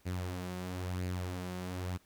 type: tone with flanger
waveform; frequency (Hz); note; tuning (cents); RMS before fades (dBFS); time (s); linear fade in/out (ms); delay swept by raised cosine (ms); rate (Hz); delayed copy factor
sawtooth; 90.8; F#2; -32; -38; 0.05-1.98; 20; 0.43 to 5.43; 1; +0.5
effects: pink hiss -67 dBFS RMS until 2.05 s